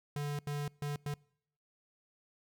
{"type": "tone bursts at uneven times", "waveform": "square", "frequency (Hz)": 145.4, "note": "D3", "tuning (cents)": -17, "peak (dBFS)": -35, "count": 4, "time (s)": [[0.16, 0.39], [0.47, 0.68], [0.82, 0.96], [1.06, 1.14]], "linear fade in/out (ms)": 2, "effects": ["noise-tail reverb RT60 0.7 s tail -26 dB re dry"]}